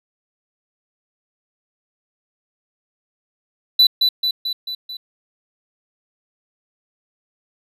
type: tone with echo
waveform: triangle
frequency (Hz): 3980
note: B7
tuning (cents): +13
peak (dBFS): -7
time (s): 3.79-3.87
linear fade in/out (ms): 5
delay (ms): 220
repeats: 5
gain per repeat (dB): -4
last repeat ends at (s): 4.97
effects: resampled to 32000 Hz